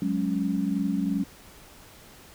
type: chord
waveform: sine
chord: F# suspended second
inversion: none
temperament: equal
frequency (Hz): 185 / 207.7 / 277.2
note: F#3 / G#3 / C#4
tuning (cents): 0 / 0 / 0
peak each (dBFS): -28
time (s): 0.02-1.24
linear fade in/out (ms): 2
effects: pink hiss -50 dBFS RMS until 2.34 s